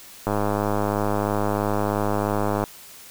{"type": "click train", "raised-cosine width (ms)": 1, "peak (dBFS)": -9, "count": 245, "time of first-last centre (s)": [0.27, 2.639], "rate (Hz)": 103, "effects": ["white hiss -44 dBFS RMS until 3.1 s"]}